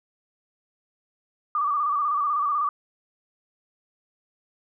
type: tone with vibrato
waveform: sine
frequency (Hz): 1174.7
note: D6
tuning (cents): 0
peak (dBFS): -21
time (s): 1.55-2.69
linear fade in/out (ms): 2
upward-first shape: square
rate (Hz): 16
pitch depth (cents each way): 54
effects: none